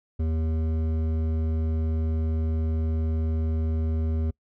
sine tone with hard clipping, 79.8 Hz, D#2, 44 cents sharp, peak -25 dBFS, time 0.19-4.31 s, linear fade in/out 10 ms, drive 11 dB, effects noise-tail reverb RT60 0.1 s tail -25 dB re dry

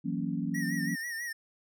sine chord, F# dominant seventh, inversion third, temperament equal, 164.81 / 185 / 233.1 / 277.2 Hz, E3 / F#3 / A#3 / C#4, 0 / 0 / 0 / 0 cents, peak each -35 dBFS, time 0.04-0.96 s, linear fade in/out 20 ms
square tone with vibrato, 1864.7 Hz, A#6, in tune, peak -35 dBFS, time 0.54-1.33 s, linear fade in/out 10 ms, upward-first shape sine, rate 6.1 Hz, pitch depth 69 cents each way
effects none

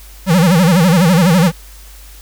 square tone with vibrato, 174.61 Hz, F3, in tune, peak -8 dBFS, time 0.26-1.52 s, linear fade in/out 50 ms, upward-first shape sine, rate 12 Hz, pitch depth 180 cents each way, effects added 50 Hz sine -35 dBFS peak until 2.21 s + white hiss -41 dBFS RMS until 2.21 s

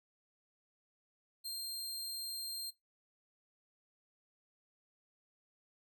sawtooth tone, 4186 Hz, C8, in tune, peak -37 dBFS, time 1.44-2.71 s, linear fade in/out 20 ms, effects noise-tail reverb RT60 0.2 s tail -20 dB re dry

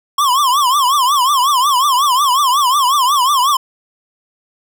square tone with vibrato, 1077 Hz, C6, 50 cents sharp, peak -11 dBFS, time 0.18-3.57 s, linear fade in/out 5 ms, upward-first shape triangle, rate 5.5 Hz, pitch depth 200 cents each way, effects none

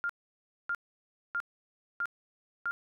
sine tone bursts, 1401 Hz, F6, 5 cents sharp, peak -29 dBFS, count 5, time 0.04-2.71 s, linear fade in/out 0 ms, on 54 ms, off 600 ms, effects none

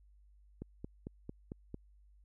click train, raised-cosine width 3 ms, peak -29 dBFS, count 6, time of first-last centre 0.62-1.744 s, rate 4.45 Hz, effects added 50 Hz sine -60 dBFS peak until 2.24 s

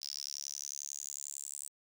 sawtooth tone with high-pass filter sweep, 71.1 Hz, C#2, 45 cents sharp, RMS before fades -43 dBFS, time 0.01-1.69 s, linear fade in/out 20 ms, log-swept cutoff 5100 to 8100 Hz, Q 9.3, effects none

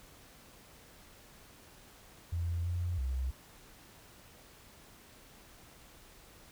sine tone with pitch steps, 85.3 / 87.7 / 65 Hz, F2 / F2 / C2, -40 / +8 / -11 cents, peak -31 dBFS, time 2.32-3.31 s, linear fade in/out 10 ms, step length 330 ms, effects pink hiss -57 dBFS RMS until 6.51 s

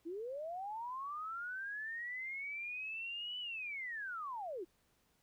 sine linear two-way sweep, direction up then down, 313.9 to 2998 to 313.9 Hz, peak -40 dBFS, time 0.05-4.65 s, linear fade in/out 20 ms, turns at 3.39 s, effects pink hiss -75 dBFS RMS until 5.22 s

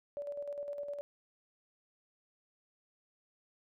sine tone with tremolo, 576 Hz, D5, 34 cents flat, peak -36 dBFS, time 0.17-1.01 s, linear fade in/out 0 ms, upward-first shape square, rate 9.8 Hz, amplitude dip 45%, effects none

